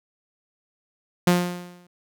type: tone with exponential decay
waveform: sawtooth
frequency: 177.1 Hz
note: F3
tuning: 24 cents sharp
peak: -10 dBFS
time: 1.27-1.87 s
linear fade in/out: 5 ms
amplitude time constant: 130 ms
effects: none